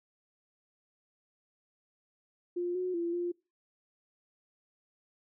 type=tone with pitch steps; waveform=sine; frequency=351.8 / 365.4 / 341 / 349.6 Hz; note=F4 / F#4 / F4 / F4; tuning=+13 / -22 / -41 / +2 cents; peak=-30 dBFS; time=2.56-3.32 s; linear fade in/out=10 ms; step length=190 ms; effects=noise-tail reverb RT60 0.3 s tail -25 dB re dry